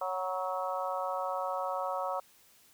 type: harmonic tone with a mistuned harmonic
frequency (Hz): 185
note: F#3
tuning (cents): 0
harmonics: 3 / 4 / 5 / 6 / 7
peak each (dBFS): -36 / -37 / -38 / -39 / -39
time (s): 0.01-2.2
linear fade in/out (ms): 5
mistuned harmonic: 5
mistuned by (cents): +33
effects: white hiss -62 dBFS RMS until 2.73 s